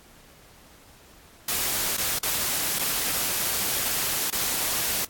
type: noise with dropouts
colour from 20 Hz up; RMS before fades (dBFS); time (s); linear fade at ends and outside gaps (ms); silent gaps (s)
white; -26; 1.48-5.05; 5; 1.969-1.979 / 2.189-2.23 / 2.787-2.792 / 4.303-4.325
effects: pink hiss -53 dBFS RMS until 5.09 s + AAC 64 kbps